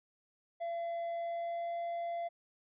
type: tone with pitch glide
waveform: triangle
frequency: 679 to 684.1 Hz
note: F5 to F5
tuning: -49 to -36 cents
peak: -33 dBFS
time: 0.6-2.29 s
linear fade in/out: 20 ms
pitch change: +13 cents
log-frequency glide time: 1.14-1.76 s
effects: resampled to 8000 Hz